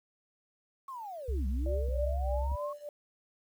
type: linear two-way sweep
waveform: sine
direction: down then up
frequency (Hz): 1109 to 186.2 to 1109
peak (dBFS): -39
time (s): 0.88-2.73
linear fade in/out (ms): 5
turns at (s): 1.47
type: tone with vibrato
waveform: sine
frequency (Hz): 65.41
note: C2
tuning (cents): 0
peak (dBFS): -29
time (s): 1.28-2.56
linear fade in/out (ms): 10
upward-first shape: sine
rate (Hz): 2.6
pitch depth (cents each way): 68
type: tone with tremolo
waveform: sine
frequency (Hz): 587.3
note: D5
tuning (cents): 0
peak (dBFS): -32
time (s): 1.66-2.89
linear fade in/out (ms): 2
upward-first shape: triangle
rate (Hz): 3.3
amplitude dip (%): 95
type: clicks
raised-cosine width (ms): 5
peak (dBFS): -35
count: 2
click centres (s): 1.887 / 2.518
effects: 10-bit